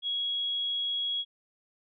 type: tone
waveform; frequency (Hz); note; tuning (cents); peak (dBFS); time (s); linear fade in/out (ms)
sine; 3322; G#7; 0; -28; 0.02-1.25; 50
effects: none